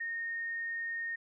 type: tone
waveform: sine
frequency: 1845 Hz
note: A#6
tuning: 18 cents flat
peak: -34 dBFS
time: 0-1.16 s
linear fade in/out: 10 ms
effects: none